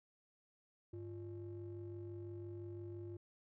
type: ring-modulated tone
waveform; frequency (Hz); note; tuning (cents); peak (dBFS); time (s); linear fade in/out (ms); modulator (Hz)
triangle; 123.47; B2; 0; -40; 0.93-3.17; 5; 224
effects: none